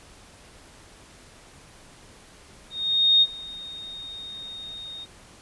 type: tone with ADSR envelope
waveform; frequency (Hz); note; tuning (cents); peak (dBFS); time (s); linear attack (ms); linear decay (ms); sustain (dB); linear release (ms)
sine; 3704; A#7; -12; -13; 2.7-5.06; 520; 42; -22; 27
effects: pink hiss -50 dBFS RMS until 5.41 s + resampled to 24000 Hz